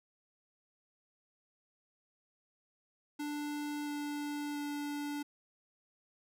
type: tone with pitch steps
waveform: square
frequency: 294.3 / 292.6 / 290.9 Hz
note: D4 / D4 / D4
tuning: +4 / -6 / -16 cents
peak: -37 dBFS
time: 3.19-5.23 s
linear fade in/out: 10 ms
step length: 680 ms
effects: none